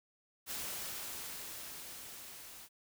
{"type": "noise with level ramp", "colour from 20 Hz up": "white", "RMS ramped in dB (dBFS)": [-40, -52], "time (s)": [0.46, 2.69], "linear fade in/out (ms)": 50, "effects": []}